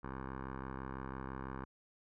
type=tone with low-pass filter; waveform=10% pulse; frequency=66 Hz; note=C2; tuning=16 cents sharp; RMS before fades=-44 dBFS; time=0.03-1.65 s; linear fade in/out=10 ms; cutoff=1300 Hz; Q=4.2; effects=none